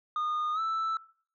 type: tone with pitch glide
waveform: sine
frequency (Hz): 1225 to 1320.5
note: D#6 to E6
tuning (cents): -27 to +3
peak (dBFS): -25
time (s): 0.16-0.97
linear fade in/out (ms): 2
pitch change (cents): +130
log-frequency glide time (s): 0.53-0.6
effects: noise-tail reverb RT60 0.5 s tail -22 dB re dry + tanh soft clip ceiling -27 dBFS